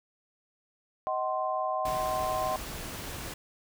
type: chord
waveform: sine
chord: C diminished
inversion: first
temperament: just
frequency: 627.9 / 753.5 / 1046.5 Hz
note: Eb5 / Gb5 / C6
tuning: +16 / +31 / 0 cents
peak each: -32 dBFS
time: 1.07-2.56 s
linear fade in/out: 0 ms
type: noise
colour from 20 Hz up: pink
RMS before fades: -39 dBFS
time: 1.85-3.34 s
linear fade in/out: 5 ms
effects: none